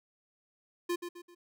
square tone with echo, 349.2 Hz, F4, in tune, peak -30 dBFS, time 0.89-0.96 s, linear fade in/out 10 ms, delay 130 ms, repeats 3, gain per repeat -8 dB, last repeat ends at 1.35 s, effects none

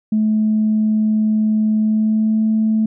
sine tone with pitch glide, 215.9 to 218.9 Hz, A3 to A3, -33 to -9 cents, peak -12 dBFS, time 0.12-2.86 s, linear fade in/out 5 ms, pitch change +24 cents, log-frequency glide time 1.79-2.43 s, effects tanh soft clip ceiling -8 dBFS

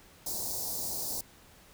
white band-stop noise, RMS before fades -35 dBFS, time 0.26-1.21 s, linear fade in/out 5 ms, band 930 to 4300 Hz, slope 48 dB/octave, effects pink hiss -57 dBFS RMS until 1.73 s

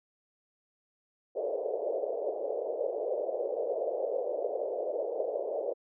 pink band-pass noise, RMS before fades -33 dBFS, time 1.35-5.74 s, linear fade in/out 20 ms, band 440 to 620 Hz, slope 48 dB/octave, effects none

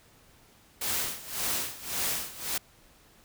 white noise with tremolo, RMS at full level -29 dBFS, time 0.81-2.58 s, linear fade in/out 5 ms, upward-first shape sine, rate 1.8 Hz, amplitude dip 85%, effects pink hiss -59 dBFS RMS until 3.24 s

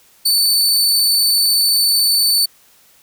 sawtooth tone, 4513 Hz, C#8, 30 cents sharp, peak -9 dBFS, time 0.25-2.46 s, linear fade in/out 10 ms, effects white hiss -51 dBFS RMS until 3.02 s

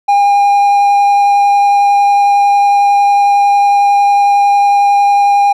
triangle tone with vibrato, 808 Hz, G#5, 48 cents flat, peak -4 dBFS, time 0.08-5.53 s, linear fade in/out 10 ms, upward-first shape triangle, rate 11 Hz, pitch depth 9 cents each way, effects none

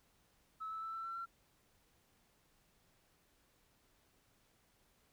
sine tone with pitch steps, 1299 / 1311.1 / 1323.2 / 1335.5 / 1347.9 / 1360.4 Hz, E6 / E6 / E6 / E6 / E6 / F6, -26 / -10 / +6 / +22 / +38 / -46 cents, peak -40 dBFS, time 0.6-1.26 s, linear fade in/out 20 ms, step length 110 ms, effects tanh soft clip ceiling -36 dBFS + pink hiss -73 dBFS RMS until 5.12 s

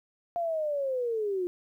sine linear sweep, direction down, 698.5 to 348.5 Hz, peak -27 dBFS, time 0.36-1.47 s, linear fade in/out 0 ms, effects 11-bit

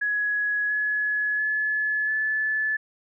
sine tone with pitch steps, 1678 / 1696.5 / 1715.2 / 1734.2 Hz, G#6 / G#6 / A6 / A6, +17 / +36 / -45 / -26 cents, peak -22 dBFS, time 0.01-2.77 s, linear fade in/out 10 ms, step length 690 ms, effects none

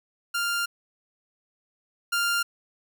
sawtooth tone pair in turn, 1396.9 / 1396.9 Hz, F6 / F6, 0 / 0 cents, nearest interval unison, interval 0 cents, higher neither, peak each -21 / -19 dBFS, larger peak second, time 0.34-0.66 / 2.12-2.43 s, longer first, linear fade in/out 10 ms, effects 10-bit

